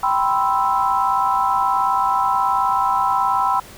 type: chord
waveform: sine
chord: C major seventh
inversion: second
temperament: equal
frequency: 784 / 987.8 / 1046.5 / 1318.5 Hz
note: G5 / B5 / C6 / E6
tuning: 0 / 0 / 0 / 0 cents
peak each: -21 / -19 / -23 / -22 dBFS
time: 0.03-3.6 s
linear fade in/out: 5 ms
effects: pink hiss -41 dBFS RMS until 3.77 s